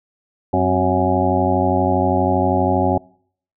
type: harmonic tone with a mistuned harmonic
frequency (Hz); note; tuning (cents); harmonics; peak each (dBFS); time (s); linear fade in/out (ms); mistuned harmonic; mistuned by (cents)
92.5; F#2; 0; 1 / 2 / 3 / 4 / 6 / 7 / 8 / 9; -22 / -24 / -21 / -22 / -23 / -24 / -22 / -22; 0.53-2.98; 5; 3; -77
effects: noise-tail reverb RT60 0.6 s tail -25 dB re dry